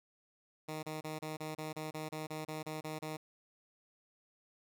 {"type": "tone bursts", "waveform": "10% pulse", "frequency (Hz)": 155.56, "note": "D#3", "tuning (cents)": 0, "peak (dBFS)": -31, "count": 14, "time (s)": [0.68, 3.17], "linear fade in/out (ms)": 10, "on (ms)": 150, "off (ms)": 30, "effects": []}